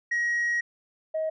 sine tone pair in turn, 1896 / 632.7 Hz, A#6 / D#5, +29 / +29 cents, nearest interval octave + perfect fifth, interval 1900 cents, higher first, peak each -21 / -24 dBFS, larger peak first, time 0.11-0.61 / 1.14-1.3 s, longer first, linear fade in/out 10 ms, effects tanh soft clip ceiling -22 dBFS

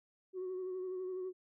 sine tone with vibrato, 370.3 Hz, F#4, 1 cent sharp, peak -36 dBFS, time 0.33-1.33 s, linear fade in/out 50 ms, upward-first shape sine, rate 12 Hz, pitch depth 30 cents each way, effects tanh soft clip ceiling -35 dBFS

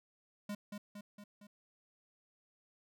square tone with echo, 205.5 Hz, G#3, 18 cents flat, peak -39 dBFS, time 0.49-0.55 s, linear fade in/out 5 ms, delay 230 ms, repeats 4, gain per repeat -4 dB, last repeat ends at 1.47 s, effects none

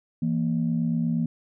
sine tone pair together, 165.68 / 234.1 Hz, E3 / A#3, +9 / +8 cents, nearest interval tritone, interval 599 cents, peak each -24 dBFS, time 0.22-1.26 s, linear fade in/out 5 ms, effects tanh soft clip ceiling -15 dBFS

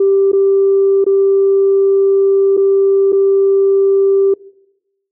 sine tone with dropouts, 392 Hz, G4, in tune, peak -7 dBFS, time 0-4.34 s, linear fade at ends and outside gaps 5 ms, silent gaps 0.318-0.33 / 1.043-1.064 / 2.569-2.574 / 3.122-3.127 s, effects noise-tail reverb RT60 0.9 s tail -22 dB re dry + tanh soft clip ceiling -3 dBFS

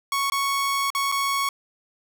sawtooth tone with dropouts, 1108.7 Hz, C#6, in tune, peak -18 dBFS, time 0.12-1.49 s, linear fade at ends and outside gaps 2 ms, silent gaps 0.3-0.32 / 0.903-0.949 / 1.117-1.122 s, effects none

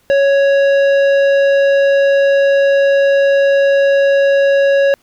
sine tone with tanh clipping, 555 Hz, C#5, 2 cents sharp, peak -10 dBFS, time 0.1-4.94 s, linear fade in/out 0 ms, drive 12 dB, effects pink hiss -55 dBFS RMS until 5.02 s

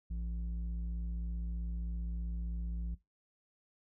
square tone with low-pass filter, 57.7 Hz, A#1, 17 cents flat, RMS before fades -38 dBFS, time 0.1-2.95 s, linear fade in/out 10 ms, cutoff 130 Hz, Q 2.7, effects noise-tail reverb RT60 0.2 s tail -18 dB re dry

